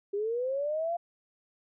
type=linear sweep; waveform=sine; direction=up; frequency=394.1 to 698.5 Hz; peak=-28 dBFS; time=0.13-0.97 s; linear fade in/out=10 ms; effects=none